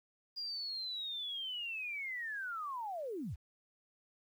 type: linear sweep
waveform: sine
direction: down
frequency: 4862 to 49 Hz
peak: -38 dBFS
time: 0.36-3.36 s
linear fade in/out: 20 ms
effects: 11-bit